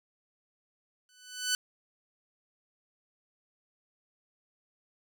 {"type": "tone with exponential growth", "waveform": "10% pulse", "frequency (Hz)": 1500, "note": "F#6", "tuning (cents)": 23, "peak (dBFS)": -16, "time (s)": [1.09, 1.55], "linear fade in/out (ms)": 1, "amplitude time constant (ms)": 100, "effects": []}